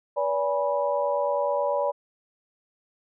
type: tone cluster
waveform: sine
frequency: 485.8 / 575 / 828 / 979 Hz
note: B4 / D5 / G#5 / B5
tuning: -29 / -37 / -5 / -15 cents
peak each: -32 / -24 / -32 / -29 dBFS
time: 0.16-1.92 s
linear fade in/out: 20 ms
effects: none